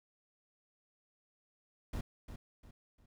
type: noise with echo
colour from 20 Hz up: brown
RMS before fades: -38 dBFS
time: 1.93-2.01 s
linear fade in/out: 5 ms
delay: 350 ms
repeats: 3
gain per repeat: -9 dB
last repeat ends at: 3.06 s
effects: none